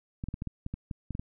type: clicks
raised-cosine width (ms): 5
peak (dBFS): -22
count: 11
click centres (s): 0.239 / 0.286 / 0.341 / 0.421 / 0.473 / 0.664 / 0.74 / 0.912 / 1.107 / 1.151 / 1.195
effects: none